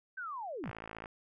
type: linear sweep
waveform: sine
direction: down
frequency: 1573 to 77.6 Hz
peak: -38 dBFS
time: 0.17-0.71 s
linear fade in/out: 10 ms
type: click train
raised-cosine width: 0.5 ms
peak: -28 dBFS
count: 24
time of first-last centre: 0.64-1.058 s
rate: 55 Hz
effects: none